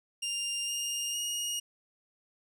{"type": "tone with pitch steps", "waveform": "20% pulse", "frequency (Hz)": [2799, 2826, 2867], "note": ["F7", "F7", "F7"], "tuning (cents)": [3, 20, 45], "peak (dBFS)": -26, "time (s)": [0.22, 1.6], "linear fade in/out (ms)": 10, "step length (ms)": 460, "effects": []}